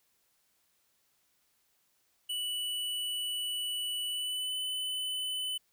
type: tone with pitch glide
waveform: square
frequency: 2960 to 3012 Hz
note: F#7 to F#7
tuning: 0 to +30 cents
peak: -33 dBFS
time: 2.29-5.58 s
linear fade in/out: 10 ms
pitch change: +30 cents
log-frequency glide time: 4.06-4.56 s
effects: white hiss -73 dBFS RMS until 5.72 s